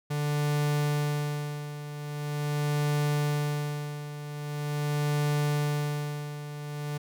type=tone with tremolo; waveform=45% pulse; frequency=147.2 Hz; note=D3; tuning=4 cents sharp; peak=-24 dBFS; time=0.1-6.98 s; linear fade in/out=10 ms; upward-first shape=sine; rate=0.43 Hz; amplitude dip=75%; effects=none